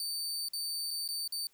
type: tone with dropouts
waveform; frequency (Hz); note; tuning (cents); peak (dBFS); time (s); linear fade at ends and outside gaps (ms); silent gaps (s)
sawtooth; 4578; D8; -45; -31; 0-1.47; 1; 0.485-0.534 / 0.907-0.911 / 1.078-1.088 / 1.277-1.323
effects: white hiss -68 dBFS RMS until 1.53 s